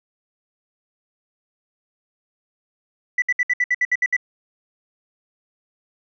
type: tone bursts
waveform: sine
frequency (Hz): 1975.5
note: B6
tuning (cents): 0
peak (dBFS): -14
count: 10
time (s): 3.18-4.166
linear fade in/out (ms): 5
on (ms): 41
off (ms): 64
effects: tanh soft clip ceiling -12 dBFS